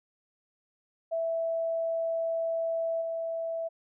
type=tone with level steps; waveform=sine; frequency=659.3 Hz; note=E5; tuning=in tune; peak=-27 / -30 dBFS; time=1.11-3.69 s; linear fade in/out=20 ms; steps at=3.01 s; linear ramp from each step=10 ms; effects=none